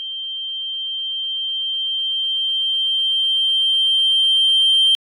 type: tone with level ramp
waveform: sine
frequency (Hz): 3146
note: G7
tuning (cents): +6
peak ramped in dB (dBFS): -25 to -9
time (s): 0-4.95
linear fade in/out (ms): 0
effects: tanh soft clip ceiling -9 dBFS